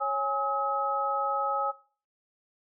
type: tone cluster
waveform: sine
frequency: 552 / 828 / 1279 Hz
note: C#5 / G#5 / D#6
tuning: -7 / -5 / +47 cents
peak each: -33 / -30 / -29 dBFS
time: 0-1.72 s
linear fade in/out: 20 ms
effects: noise-tail reverb RT60 0.4 s tail -18 dB re dry